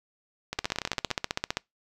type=two click trains; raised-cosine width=0.2 ms; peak=-9 / -14 dBFS; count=16 / 11; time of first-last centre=0.59-1.57 / 0.53-1.105 s; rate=15.3 / 17.4 Hz; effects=noise-tail reverb RT60 0.2 s tail -26 dB re dry